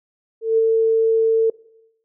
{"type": "tone with ADSR envelope", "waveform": "sine", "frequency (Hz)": 448.6, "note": "A4", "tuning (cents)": 34, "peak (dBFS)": -11, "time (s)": [0.41, 1.5], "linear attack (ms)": 170, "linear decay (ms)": 24, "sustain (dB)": -2, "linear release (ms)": 4, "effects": ["noise-tail reverb RT60 0.8 s tail -22 dB re dry"]}